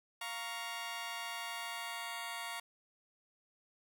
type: chord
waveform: 15% pulse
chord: Bb minor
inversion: second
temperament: just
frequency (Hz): 699.2 / 932.3 / 1118.8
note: F5 / Bb5 / Db6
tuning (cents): +2 / 0 / +16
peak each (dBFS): -39 / -37 / -39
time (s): 0.21-2.6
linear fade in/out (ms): 5
effects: none